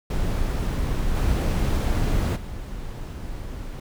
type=noise with level steps; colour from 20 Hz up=brown; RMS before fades=-24 / -21 / -33 dBFS; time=0.1-3.8 s; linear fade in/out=5 ms; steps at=1.15 / 2.35 s; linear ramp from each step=20 ms; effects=none